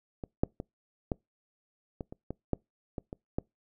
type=clicks; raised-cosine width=2 ms; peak=-24 / -11 / -23 / -16 / -23 / -29 / -22 / -14 / -22 / -26 / -16 dBFS; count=11; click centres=0.238 / 0.435 / 0.601 / 1.118 / 2.008 / 2.125 / 2.306 / 2.533 / 2.982 / 3.129 / 3.385 s; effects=noise-tail reverb RT60 0.2 s tail -26 dB re dry